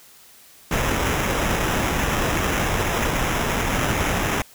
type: noise with sample-and-hold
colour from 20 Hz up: pink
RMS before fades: -22 dBFS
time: 0.71-4.42 s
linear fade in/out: 2 ms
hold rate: 4410 Hz
effects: white hiss -49 dBFS RMS until 4.54 s